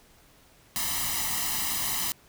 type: noise with comb filter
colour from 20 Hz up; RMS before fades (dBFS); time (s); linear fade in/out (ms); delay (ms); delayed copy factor
white; -29; 0.76-2.12; 0; 1; +0.8
effects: pink hiss -58 dBFS RMS until 2.28 s